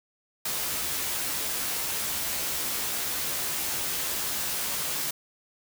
white noise with comb filter, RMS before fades -30 dBFS, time 0.45-5.11 s, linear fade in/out 5 ms, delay 14 ms, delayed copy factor +0.5, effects none

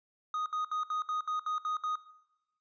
triangle tone bursts, 1244.5 Hz, D#6, in tune, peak -29 dBFS, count 9, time 0.34-1.956 s, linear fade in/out 2 ms, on 120 ms, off 67 ms, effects noise-tail reverb RT60 1.0 s tail -18 dB re dry + resampled to 16000 Hz

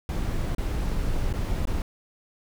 brown noise with dropouts, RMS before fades -26 dBFS, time 0.09-1.82 s, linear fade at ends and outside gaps 1 ms, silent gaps 0.549-0.582 / 1.327-1.337 / 1.654-1.672 s, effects none

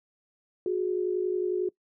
sine tone pair together, 364.2 / 415.3 Hz, F#4 / G#4, -27 / 0 cents, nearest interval major second, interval 227 cents, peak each -26 / -31 dBFS, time 0.66-1.69 s, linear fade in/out 2 ms, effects noise-tail reverb RT60 0.1 s tail -22 dB re dry

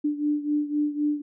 sine beating tone pair, 294.9 / 298.8 Hz, D4 / D4, +7 / +30 cents, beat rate 3.9 Hz, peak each -24 / -28 dBFS, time 0.04-1.22 s, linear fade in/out 10 ms, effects none

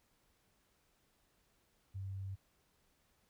sine tone, 96.7 Hz, G2, 23 cents flat, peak -40 dBFS, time 1.94-2.36 s, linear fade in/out 20 ms, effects pink hiss -75 dBFS RMS until 3.29 s

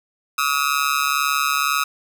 sawtooth tone with amplitude modulation, 1277 Hz, D#6, 45 cents sharp, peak -10 dBFS, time 0.38-1.84 s, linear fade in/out 5 ms, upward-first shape sine, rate 142 Hz, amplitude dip 100%, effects none

